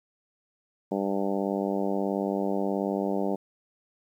harmonic tone, 98.5 Hz, G2, 9 cents sharp, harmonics 2 / 3 / 4 / 5 / 6 / 7 / 8 / 9, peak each -30 / -32 / -32 / -34 / -34 / -37 / -39 / -41 dBFS, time 0.91-3.36 s, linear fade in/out 10 ms, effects 10-bit

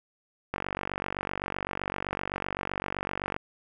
click train, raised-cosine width 0.5 ms, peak -15 dBFS, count 136, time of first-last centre 0.54-3.364 s, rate 47.8 Hz, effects none

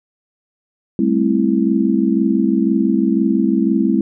sine chord, A minor seventh, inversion third, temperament just, 198 / 220 / 264 / 330 Hz, G3 / A3 / C4 / E4, +18 / 0 / +16 / +2 cents, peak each -18 dBFS, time 0.99-4.01 s, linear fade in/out 2 ms, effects none

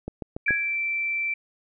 click train, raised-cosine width 2 ms, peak -18 dBFS, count 4, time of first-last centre 0.08-0.507 s, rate 7.02 Hz
sine tone, 2338 Hz, D7, 8 cents flat, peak -24 dBFS, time 0.46-1.34 s, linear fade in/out 5 ms
sine tone with exponential decay, 1661.2 Hz, G#6, in tune, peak -17 dBFS, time 0.48-0.76 s, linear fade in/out 2 ms, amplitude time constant 60 ms
effects none

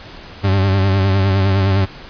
40% pulse tone with vibrato, 96.8 Hz, G2, 21 cents flat, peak -11 dBFS, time 0.43-1.86 s, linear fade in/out 20 ms, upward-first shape sine, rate 9.8 Hz, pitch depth 48 cents each way, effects pink hiss -36 dBFS RMS until 2.09 s + resampled to 11025 Hz

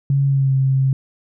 sine tone with pitch glide, 138.59 to 133.79 Hz, C#3 to C3, 0 to +39 cents, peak -13 dBFS, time 0.1-0.93 s, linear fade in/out 2 ms, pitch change -61 cents, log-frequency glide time 0.26-0.54 s, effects none

